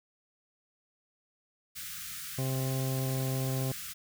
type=band-stop noise; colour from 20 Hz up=white; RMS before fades=-41 dBFS; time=1.75-3.94 s; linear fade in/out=20 ms; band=210 to 1200 Hz; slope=96 dB/octave
type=harmonic tone; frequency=131.8 Hz; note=C3; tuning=13 cents sharp; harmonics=1 / 2 / 3 / 4 / 5 / 6 / 8; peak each=-30 / -39 / -41 / -42 / -45 / -48 / -51 dBFS; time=2.38-3.72 s; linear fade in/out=5 ms
effects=none